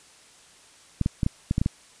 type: clicks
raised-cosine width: 5 ms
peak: -10 dBFS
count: 8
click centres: 1.013 / 1.061 / 1.232 / 1.264 / 1.511 / 1.581 / 1.615 / 1.661 s
effects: white hiss -53 dBFS RMS until 2 s + resampled to 22050 Hz